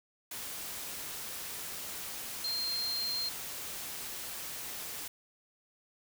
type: tone in noise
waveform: sine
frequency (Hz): 4186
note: C8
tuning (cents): 0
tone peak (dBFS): -32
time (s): 2.44-3.29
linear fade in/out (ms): 5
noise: white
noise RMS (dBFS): -41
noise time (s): 0.31-5.08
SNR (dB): +6
effects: none